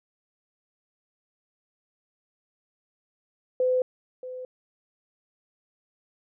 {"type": "tone with echo", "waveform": "sine", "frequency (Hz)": 508, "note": "B4", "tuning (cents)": 49, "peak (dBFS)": -20, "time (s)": [3.6, 3.82], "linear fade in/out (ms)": 2, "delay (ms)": 630, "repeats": 1, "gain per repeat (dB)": -14, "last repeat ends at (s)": 4.45, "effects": []}